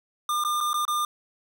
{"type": "tone with dropouts", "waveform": "square", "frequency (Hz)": 1203, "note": "D6", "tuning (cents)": 41, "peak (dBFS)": -24, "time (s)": [0.29, 1.05], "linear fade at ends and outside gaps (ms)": 2, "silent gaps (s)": [[0.439, 0.448], [0.605, 0.609], [0.732, 0.741], [0.852, 0.879]], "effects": []}